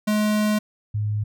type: tone pair in turn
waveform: square / sine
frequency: 211.7 / 105.39 Hz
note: G#3 / G#2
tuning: +33 / +26 cents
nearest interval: octave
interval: 1207 cents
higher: first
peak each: -19 / -21 dBFS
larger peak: first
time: 0.07-0.59 / 0.94-1.24 s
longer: first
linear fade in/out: 10 ms
effects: none